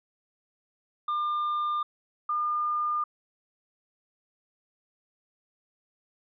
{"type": "tone pair in turn", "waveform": ["triangle", "sine"], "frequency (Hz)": [1200, 1208.3], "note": ["D6", "D6"], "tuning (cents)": [37, 49], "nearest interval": "unison", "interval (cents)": 12, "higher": "second", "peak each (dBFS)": [-24, -25], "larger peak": "first", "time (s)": [[1.08, 1.83], [2.29, 3.04]], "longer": "neither", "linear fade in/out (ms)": 5, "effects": ["resampled to 11025 Hz"]}